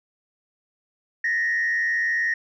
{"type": "tone with frequency modulation", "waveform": "sine", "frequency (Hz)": 1861, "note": "A#6", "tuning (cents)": -3, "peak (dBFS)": -19, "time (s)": [1.24, 2.34], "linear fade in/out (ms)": 5, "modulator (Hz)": 95.6, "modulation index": 0.73, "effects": ["tanh soft clip ceiling -17 dBFS"]}